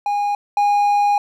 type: tone pair in turn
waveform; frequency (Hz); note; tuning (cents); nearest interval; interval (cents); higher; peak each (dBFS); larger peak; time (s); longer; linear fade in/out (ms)
triangle; 819 / 819; G#5 / G#5; -24 / -24; unison; 0; neither; -15 / -11; second; 0.06-0.35 / 0.57-1.18; second; 2
effects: none